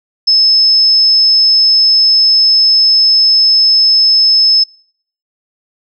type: tone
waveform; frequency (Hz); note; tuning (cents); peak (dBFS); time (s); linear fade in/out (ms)
sine; 5220; E8; -18; -5; 0.27-4.64; 10
effects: noise-tail reverb RT60 0.6 s tail -25 dB re dry